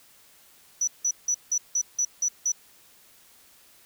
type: tone bursts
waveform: sine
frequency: 5920 Hz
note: F#8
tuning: in tune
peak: -20 dBFS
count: 8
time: 0.81-2.52 s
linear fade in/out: 5 ms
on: 65 ms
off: 170 ms
effects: tanh soft clip ceiling -18 dBFS + white hiss -56 dBFS RMS until 3.85 s